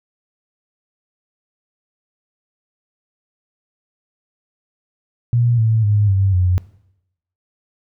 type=tone with pitch steps; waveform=sine; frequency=119.5 / 111.5 / 104.03 / 97.06 / 90.56 Hz; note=A#2 / A2 / G#2 / G2 / F#2; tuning=+43 / +23 / +3 / -17 / -37 cents; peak=-12 dBFS; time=5.33-6.58 s; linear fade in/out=0 ms; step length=250 ms; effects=noise-tail reverb RT60 0.8 s tail -19 dB re dry